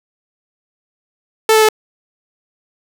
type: tone with pitch steps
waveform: sawtooth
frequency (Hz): 440.4 / 436.3 / 432.3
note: A4 / A4 / A4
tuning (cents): +2 / -15 / -31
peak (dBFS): -4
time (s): 1.49-1.688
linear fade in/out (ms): 2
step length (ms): 66
effects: none